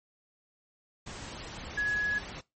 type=tone in noise; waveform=sine; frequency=1682 Hz; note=G#6; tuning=22 cents sharp; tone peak=-26 dBFS; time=1.77-2.19 s; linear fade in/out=10 ms; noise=pink; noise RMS=-42 dBFS; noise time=1.06-2.41 s; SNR=+13 dB; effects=noise-tail reverb RT60 0.2 s tail -20 dB re dry + MP3 32 kbps